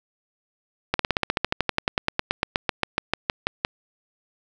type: slowing click train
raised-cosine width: 0.3 ms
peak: -4 dBFS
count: 27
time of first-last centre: 0.94-3.649 s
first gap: 53 ms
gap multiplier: 1.05
effects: none